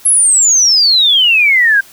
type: exponential sweep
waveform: sine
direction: down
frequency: 11175 to 1568 Hz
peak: -6 dBFS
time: 0.05-1.81 s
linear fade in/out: 10 ms
effects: white hiss -40 dBFS RMS until 1.92 s